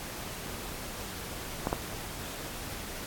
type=clicks; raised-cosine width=1 ms; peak=-13 dBFS; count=2; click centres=1.671 / 1.729 s; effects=pink hiss -40 dBFS RMS until 3.06 s + AAC 64 kbps